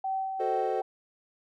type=tone with tremolo; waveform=sine; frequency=768 Hz; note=G5; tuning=36 cents flat; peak=-27 dBFS; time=0.04-0.82 s; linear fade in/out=5 ms; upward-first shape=sine; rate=2.5 Hz; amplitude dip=40%
type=chord; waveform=triangle; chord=F# diminished seventh; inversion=none; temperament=equal; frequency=370 / 440 / 523.3 / 622.3 Hz; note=F#4 / A4 / C5 / Eb5; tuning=0 / 0 / 0 / 0 cents; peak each=-32 / -30 / -32 / -36 dBFS; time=0.39-0.82 s; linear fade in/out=20 ms
effects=none